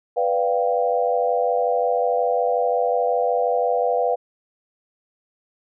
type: chord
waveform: sine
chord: G dominant seventh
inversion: first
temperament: equal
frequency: 493.9 / 587.3 / 698.5 / 784 Hz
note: B4 / D5 / F5 / G5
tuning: 0 / 0 / 0 / 0 cents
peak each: -21 / -26 / -22 / -26 dBFS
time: 0.16-4.16 s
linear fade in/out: 20 ms
effects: none